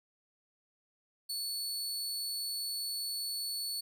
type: tone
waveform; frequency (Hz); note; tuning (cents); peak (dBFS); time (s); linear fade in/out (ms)
sawtooth; 4435; C#8; 0; -32; 1.29-3.81; 10
effects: none